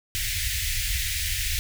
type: band-stop noise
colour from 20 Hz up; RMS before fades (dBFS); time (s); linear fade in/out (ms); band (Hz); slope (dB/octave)
pink; -27; 0.15-1.59; 0; 100 to 1800; 48
effects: none